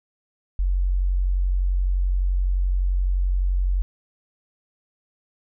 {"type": "tone", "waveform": "sine", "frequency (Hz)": 45.83, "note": "F#1", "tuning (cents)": -16, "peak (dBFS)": -18, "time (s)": [0.59, 3.82], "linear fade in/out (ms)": 0, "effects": []}